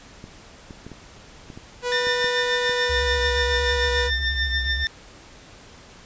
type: clicks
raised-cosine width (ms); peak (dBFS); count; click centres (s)
3; -25; 9; 0.241 / 0.708 / 0.866 / 0.917 / 1.502 / 1.575 / 2.07 / 2.244 / 2.695
type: tone with pitch glide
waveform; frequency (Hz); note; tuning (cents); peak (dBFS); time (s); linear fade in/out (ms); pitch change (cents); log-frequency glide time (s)
sawtooth; 490 to 486.6; B4 to B4; -14 to -26; -19; 1.82-4.11; 50; -12; 2.85-3.4
type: tone with tremolo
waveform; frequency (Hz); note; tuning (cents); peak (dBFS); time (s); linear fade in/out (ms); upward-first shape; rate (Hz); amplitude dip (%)
25% pulse; 1797; A6; +36; -16; 1.92-4.87; 0; triangle; 6.9; 65
type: tone with vibrato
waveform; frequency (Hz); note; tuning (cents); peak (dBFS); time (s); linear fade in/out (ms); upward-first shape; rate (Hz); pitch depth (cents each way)
sine; 67.2; C2; +47; -25; 2.89-4.85; 10; square; 8.5; 120
effects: pink hiss -46 dBFS RMS until 6.05 s + resampled to 16000 Hz

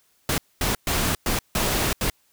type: noise bursts at uneven times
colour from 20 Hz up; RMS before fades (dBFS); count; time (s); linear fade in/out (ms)
pink; -23; 6; 0.29-0.38 / 0.61-0.75 / 0.87-1.15 / 1.26-1.39 / 1.55-1.93 / 2.01-2.1; 2
effects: white hiss -64 dBFS RMS until 2.32 s

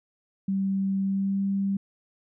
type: tone with pitch glide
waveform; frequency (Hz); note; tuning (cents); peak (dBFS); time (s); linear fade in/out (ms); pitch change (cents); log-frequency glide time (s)
sine; 194.1 to 196.58; G3 to G3; -17 to +5; -23; 0.48-1.77; 5; +22; 1.01-1.42
effects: none

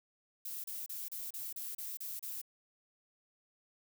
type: noise bursts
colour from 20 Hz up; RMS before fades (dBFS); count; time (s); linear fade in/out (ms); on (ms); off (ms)
violet; -42; 9; 0.45-2.416; 5; 190; 32
effects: none

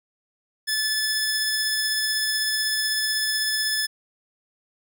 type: tone pair together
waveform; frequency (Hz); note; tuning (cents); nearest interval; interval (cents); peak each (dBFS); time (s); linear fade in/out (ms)
sawtooth; 1734 / 5186; A6 / E8; -26 / -29; octave + perfect fifth; 1897; -22; 0.67-3.87; 20
effects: none

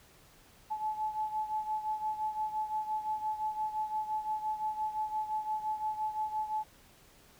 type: beating tone pair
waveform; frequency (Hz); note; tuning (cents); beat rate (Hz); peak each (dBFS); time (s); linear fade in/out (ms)
sine; 860 / 865.8; A5 / A5; -40 / -28; 5.8; -33 / -38; 0.7-6.64; 20
effects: pink hiss -60 dBFS RMS until 7.39 s

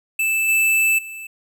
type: tone with level steps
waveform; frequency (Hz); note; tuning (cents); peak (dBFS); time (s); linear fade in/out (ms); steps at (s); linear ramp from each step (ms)
square; 2637; E7; 0; -18 / -15 / -32; 0.19-1.27; 5; 0.48 / 0.98; 10
effects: none

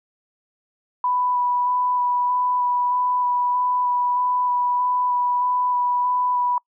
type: tone with vibrato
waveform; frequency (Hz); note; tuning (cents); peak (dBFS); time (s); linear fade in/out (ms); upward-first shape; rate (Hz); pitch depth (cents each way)
sine; 987.8; B5; 0; -18; 1.04-6.58; 2; square; 1.6; 9
effects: noise-tail reverb RT60 0.1 s tail -26 dB re dry

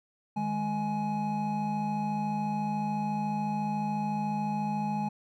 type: tone cluster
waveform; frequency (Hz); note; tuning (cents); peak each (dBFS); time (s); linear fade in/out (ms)
triangle; 154.4 / 208.4 / 839; D#3 / G#3 / G#5; -13 / +6 / +17; -35 / -29 / -30; 0.36-5.09; 10
effects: none

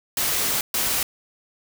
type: noise bursts at uneven times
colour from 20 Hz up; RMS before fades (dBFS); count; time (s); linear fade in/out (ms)
white; -23; 2; 0.17-0.61 / 0.74-1.03; 2
effects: none

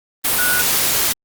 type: tone in noise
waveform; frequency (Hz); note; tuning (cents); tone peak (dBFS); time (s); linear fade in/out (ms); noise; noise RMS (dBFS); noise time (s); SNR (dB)
sine; 1466; F#6; -16; -17; 0.38-0.62; 10; white; -17; 0.24-1.13; -3
effects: Opus 32 kbps

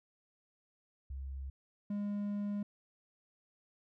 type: tone pair in turn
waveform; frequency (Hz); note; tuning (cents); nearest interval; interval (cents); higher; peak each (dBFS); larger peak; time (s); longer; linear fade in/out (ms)
sine / triangle; 67.3 / 204.5; C2 / G#3; +49 / -26; octave + perfect fifth; 1925; second; -39 / -32; second; 1.1-1.5 / 1.9-2.63; second; 5
effects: none

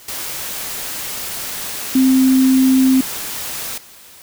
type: tone in noise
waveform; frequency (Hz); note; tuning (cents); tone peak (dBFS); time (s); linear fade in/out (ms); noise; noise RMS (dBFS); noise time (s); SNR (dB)
sine; 261.6; C4; 0; -9; 1.95-3.01; 5; white; -26; 0.08-3.78; +14
effects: white hiss -42 dBFS RMS until 4.22 s

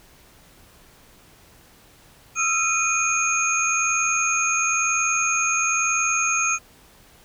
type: tone cluster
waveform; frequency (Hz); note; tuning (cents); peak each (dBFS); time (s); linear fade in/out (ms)
sine; 1280 / 1361 / 2470 / 6430 / 6660; D#6 / F6 / D#7 / G8 / G#8; +49 / -45 / -13 / +43 / +4; -28 / -28 / -22 / -26 / -27; 2.35-6.59; 50
effects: pink hiss -52 dBFS RMS until 7.24 s

